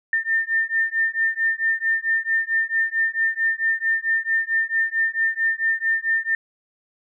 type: beating tone pair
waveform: sine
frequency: 1802 / 1806.5 Hz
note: A6 / A6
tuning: +41 / +45 cents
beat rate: 4.5 Hz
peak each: -22 dBFS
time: 0.13-6.35 s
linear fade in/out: 2 ms
effects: none